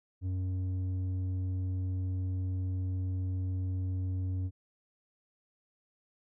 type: tone with low-pass filter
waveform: square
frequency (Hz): 92.7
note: F#2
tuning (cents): +4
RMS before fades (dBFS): -33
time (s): 0.21-4.51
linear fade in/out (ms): 50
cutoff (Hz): 200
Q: 1.4
effects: none